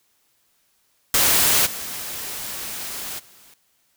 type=noise with level steps; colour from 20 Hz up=white; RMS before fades=-17 / -31 / -50 dBFS; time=1.14-3.54 s; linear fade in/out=2 ms; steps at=1.65 / 3.18 s; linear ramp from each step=20 ms; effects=white hiss -65 dBFS RMS until 3.96 s